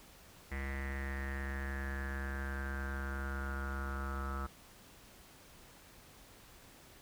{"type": "tone with low-pass filter sweep", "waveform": "square", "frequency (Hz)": 68.2, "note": "C#2", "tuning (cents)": -28, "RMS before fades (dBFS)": -39, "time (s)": [0.51, 4.47], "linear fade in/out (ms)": 10, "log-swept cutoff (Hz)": [2000, 1300], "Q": 9.6, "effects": ["pink hiss -58 dBFS RMS until 7.01 s"]}